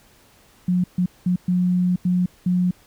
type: tone bursts at uneven times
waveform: sine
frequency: 180 Hz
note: F#3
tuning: 47 cents flat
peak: -16 dBFS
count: 6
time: 0.68-0.84 / 0.98-1.06 / 1.26-1.36 / 1.48-1.96 / 2.05-2.26 / 2.46-2.71 s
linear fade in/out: 5 ms
effects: pink hiss -54 dBFS RMS until 2.86 s